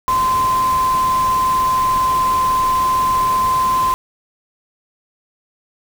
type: tone in noise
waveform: sine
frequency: 1034 Hz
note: C6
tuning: 21 cents flat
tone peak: -13 dBFS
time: 0.08-3.94 s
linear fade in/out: 0 ms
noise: pink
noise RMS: -28 dBFS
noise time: 0.08-3.94 s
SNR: +12 dB
effects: none